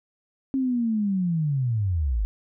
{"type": "linear sweep", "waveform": "sine", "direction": "down", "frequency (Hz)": [271.3, 46.6], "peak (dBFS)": -21, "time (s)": [0.54, 2.25], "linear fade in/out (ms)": 0, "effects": []}